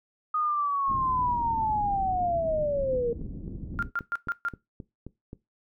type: linear sweep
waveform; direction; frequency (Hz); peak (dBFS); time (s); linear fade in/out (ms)
sine; down; 1244.5 to 460.9; -24; 0.34-3.13; 5
type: low-pass noise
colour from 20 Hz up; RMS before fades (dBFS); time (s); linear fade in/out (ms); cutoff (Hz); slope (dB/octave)
pink; -37; 0.87-3.91; 50; 310; 24
type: click train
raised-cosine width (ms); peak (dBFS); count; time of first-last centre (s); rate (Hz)
3; -26; 10; 2.95-5.331; 3.78
type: tone bursts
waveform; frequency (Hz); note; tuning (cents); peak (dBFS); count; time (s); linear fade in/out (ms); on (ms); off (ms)
sine; 1397; F6; 0; -25; 5; 3.79-4.485; 0; 35; 130
effects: noise-tail reverb RT60 0.2 s tail -19 dB re dry